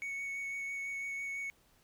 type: tone with vibrato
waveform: triangle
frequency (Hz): 2221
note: C#7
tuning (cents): +3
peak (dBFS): -35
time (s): 0.02-1.5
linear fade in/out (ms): 0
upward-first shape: sine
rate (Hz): 6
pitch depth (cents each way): 10
effects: pink hiss -68 dBFS RMS until 1.83 s